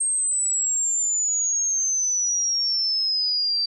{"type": "exponential sweep", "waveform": "sine", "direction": "down", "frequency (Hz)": [8500, 4655], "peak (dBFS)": -20, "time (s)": [0, 3.66], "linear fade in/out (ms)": 10, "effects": []}